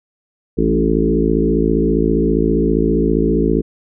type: harmonic tone with a mistuned harmonic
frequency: 55 Hz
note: A1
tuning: in tune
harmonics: 1 / 3 / 4 / 5 / 6 / 7 / 8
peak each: -20 / -20 / -20 / -20 / -20 / -20 / -20 dBFS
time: 0.57-3.62 s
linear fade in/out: 20 ms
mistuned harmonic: 5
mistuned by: +17 cents
effects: none